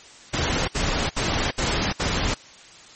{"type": "noise bursts", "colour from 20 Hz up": "pink", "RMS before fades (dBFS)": -23, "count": 5, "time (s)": [0.33, 2.344], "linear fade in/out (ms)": 10, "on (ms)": 350, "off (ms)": 66, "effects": ["white hiss -46 dBFS RMS until 2.95 s", "MP3 32 kbps"]}